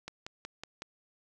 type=click train; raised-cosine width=0.2 ms; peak=-23 dBFS; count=5; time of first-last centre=0.08-0.821 s; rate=5.4 Hz; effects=none